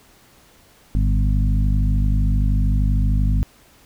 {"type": "harmonic tone with a mistuned harmonic", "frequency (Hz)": 50.3, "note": "G1", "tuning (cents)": 45, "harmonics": [1, 2, 3, 4, 5], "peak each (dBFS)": [-16, -22, -26, -28, -30], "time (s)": [0.95, 3.43], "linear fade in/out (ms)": 0, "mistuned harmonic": 2, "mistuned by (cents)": 45, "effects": ["pink hiss -52 dBFS RMS until 3.85 s"]}